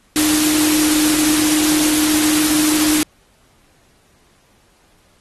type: tone in noise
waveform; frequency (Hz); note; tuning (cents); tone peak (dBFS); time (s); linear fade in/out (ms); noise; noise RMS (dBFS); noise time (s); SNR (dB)
sine; 305.7; D#4; -30; -15; 0.16-3.03; 0; white; -18; 0.16-3.03; 0
effects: pink hiss -56 dBFS RMS until 5.2 s + AAC 32 kbps